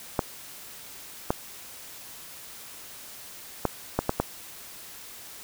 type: clicks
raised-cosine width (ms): 1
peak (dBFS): -8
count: 6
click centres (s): 0.192 / 1.305 / 3.653 / 3.99 / 4.094 / 4.2
effects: white hiss -44 dBFS RMS until 5.43 s